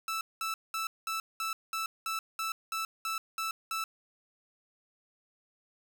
sawtooth tone bursts, 1318.5 Hz, E6, in tune, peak -28 dBFS, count 12, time 0.08-3.84 s, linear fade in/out 2 ms, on 130 ms, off 200 ms, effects none

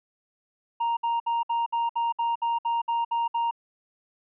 triangle tone bursts, 932.3 Hz, A#5, in tune, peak -21 dBFS, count 12, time 0.8-3.511 s, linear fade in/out 10 ms, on 170 ms, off 61 ms, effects resampled to 8000 Hz

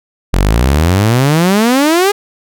sawtooth exponential sweep, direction up, 42.95 to 418.6 Hz, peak -4 dBFS, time 0.33-2.12 s, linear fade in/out 10 ms, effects none

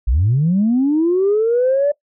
sine linear sweep, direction up, 49 to 587.3 Hz, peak -11 dBFS, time 0.07-1.92 s, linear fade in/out 10 ms, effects noise-tail reverb RT60 0.1 s tail -20 dB re dry + tanh soft clip ceiling -8 dBFS

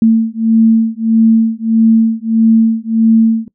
sine beating tone pair, 223.8 / 225.4 Hz, A3 / A3, +30 / +42 cents, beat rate 1.6 Hz, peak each -10 dBFS, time 0.02-3.48 s, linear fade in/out 2 ms, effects noise-tail reverb RT60 0.1 s tail -21 dB re dry

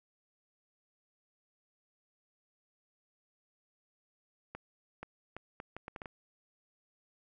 accelerating click train, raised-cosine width 0.5 ms, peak -27 dBFS, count 9, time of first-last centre 4.55-6.058 s, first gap 480 ms, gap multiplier 0.7, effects none

